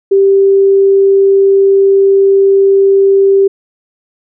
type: tone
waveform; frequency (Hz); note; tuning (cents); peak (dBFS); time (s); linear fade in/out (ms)
sine; 392; G4; 0; -4; 0.11-3.48; 10
effects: none